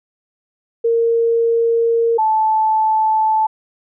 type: tone pair in turn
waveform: sine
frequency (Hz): 462 / 873.1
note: A#4 / A5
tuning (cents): -16 / -14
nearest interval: major seventh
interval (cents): 1102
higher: second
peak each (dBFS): -12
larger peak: neither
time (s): 0.84-2.18 / 2.18-3.47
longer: first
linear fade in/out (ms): 10
effects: none